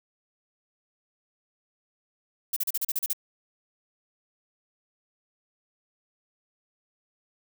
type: noise bursts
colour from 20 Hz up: violet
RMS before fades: -27 dBFS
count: 9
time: 2.53-3.132 s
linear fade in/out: 5 ms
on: 34 ms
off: 37 ms
effects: none